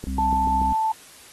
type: click train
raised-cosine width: 3 ms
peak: -19 dBFS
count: 5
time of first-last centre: 0.04-0.617 s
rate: 6.93 Hz
type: harmonic tone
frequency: 66 Hz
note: C2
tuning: 16 cents sharp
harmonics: 1 / 3 / 4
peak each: -26 / -31 / -32 dBFS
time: 0.07-0.73 s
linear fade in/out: 0 ms
type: tone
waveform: sine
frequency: 881 Hz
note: A5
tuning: 2 cents sharp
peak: -19 dBFS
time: 0.18-0.92 s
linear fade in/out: 5 ms
effects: white hiss -47 dBFS RMS until 1.32 s + AAC 32 kbps